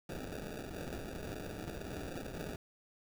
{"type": "noise with sample-and-hold", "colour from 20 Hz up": "blue", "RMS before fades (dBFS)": -43, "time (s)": [0.09, 2.56], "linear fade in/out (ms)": 2, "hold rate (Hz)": 1050, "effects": []}